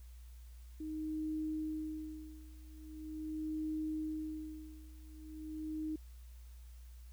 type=tone with tremolo; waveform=sine; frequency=311.1 Hz; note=D#4; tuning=in tune; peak=-35 dBFS; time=0.8-5.96 s; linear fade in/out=5 ms; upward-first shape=sine; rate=0.42 Hz; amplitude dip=95%; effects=added 60 Hz sine -50 dBFS peak until 7.12 s + white hiss -68 dBFS RMS until 7.12 s